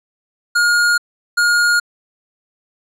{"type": "tone pair in turn", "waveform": "square", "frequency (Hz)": [1426, 1426], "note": ["F6", "F6"], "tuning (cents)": [36, 36], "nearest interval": "unison", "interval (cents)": 0, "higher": "neither", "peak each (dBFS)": -12, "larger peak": "neither", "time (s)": [[0.55, 0.98], [1.37, 1.8]], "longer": "neither", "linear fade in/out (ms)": 10, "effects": ["low-pass 10000 Hz 12 dB/octave"]}